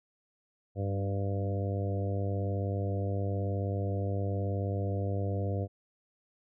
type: harmonic tone with a mistuned harmonic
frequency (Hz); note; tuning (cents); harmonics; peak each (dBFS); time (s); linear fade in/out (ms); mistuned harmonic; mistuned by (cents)
99; G2; +18; 1 / 2 / 3 / 4 / 5 / 6 / 7; -30 / -40 / -41 / -42 / -39 / -42 / -44; 0.75-5.68; 50; 2; -18
effects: none